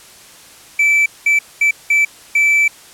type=tone bursts at uneven times; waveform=triangle; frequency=2319 Hz; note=D7; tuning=22 cents flat; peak=-8 dBFS; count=5; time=0.79-1.06 / 1.26-1.39 / 1.61-1.71 / 1.9-2.05 / 2.35-2.68 s; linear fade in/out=5 ms; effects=white hiss -41 dBFS RMS until 2.93 s + low-pass 11000 Hz 12 dB/octave